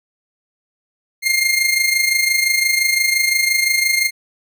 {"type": "tone with amplitude modulation", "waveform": "sawtooth", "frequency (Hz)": 2118, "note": "C7", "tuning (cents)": 21, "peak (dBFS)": -8, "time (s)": [1.22, 4.11], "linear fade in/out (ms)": 50, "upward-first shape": "sine", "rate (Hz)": 25.8, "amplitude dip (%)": 60, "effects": []}